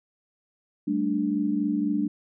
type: chord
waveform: sine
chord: G suspended second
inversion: none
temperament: equal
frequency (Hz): 196 / 220 / 293.7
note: G3 / A3 / D4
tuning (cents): 0 / 0 / 0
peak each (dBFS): -29 / -28 / -25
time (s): 0.87-2.08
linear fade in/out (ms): 10
effects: none